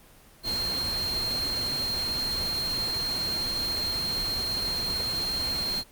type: tone in noise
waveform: sine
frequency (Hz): 4200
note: C8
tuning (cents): +6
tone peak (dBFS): -27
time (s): 0.43-5.84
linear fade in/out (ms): 50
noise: pink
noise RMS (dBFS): -35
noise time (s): 0.43-5.84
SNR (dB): +5
effects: pink hiss -54 dBFS RMS until 5.91 s + Opus 24 kbps